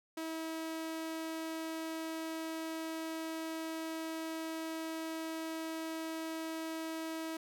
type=tone; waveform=sawtooth; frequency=322.5 Hz; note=E4; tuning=38 cents flat; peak=-34 dBFS; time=0.17-7.37 s; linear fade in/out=5 ms; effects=none